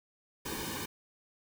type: noise with comb filter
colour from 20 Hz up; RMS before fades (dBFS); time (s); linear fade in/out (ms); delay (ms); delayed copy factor
pink; -38; 0.45-0.86; 10; 1.5; -0.9
effects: none